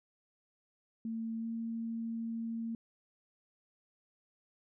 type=tone with pitch glide; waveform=sine; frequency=225.8 to 228.3 Hz; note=A3 to A#3; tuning=+45 to -36 cents; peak=-35 dBFS; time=1.05-2.75 s; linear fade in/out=2 ms; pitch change=+19 cents; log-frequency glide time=1.38-1.47 s; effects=none